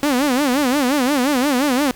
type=tone with vibrato; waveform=sawtooth; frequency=270 Hz; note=C#4; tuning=45 cents flat; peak=-11 dBFS; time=0.03-1.91 s; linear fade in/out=0 ms; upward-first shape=sine; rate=5.7 Hz; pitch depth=180 cents each way; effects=pink hiss -43 dBFS RMS until 1.95 s